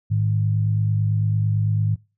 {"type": "tone pair together", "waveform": "sine", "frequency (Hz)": [106.57, 155.56], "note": ["G#2", "D#3"], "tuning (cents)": [45, 0], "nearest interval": "perfect fifth", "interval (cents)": 655, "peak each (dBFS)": [-18, -25], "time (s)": [0.1, 1.96], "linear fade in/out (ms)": 20, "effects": ["noise-tail reverb RT60 0.3 s tail -23 dB re dry"]}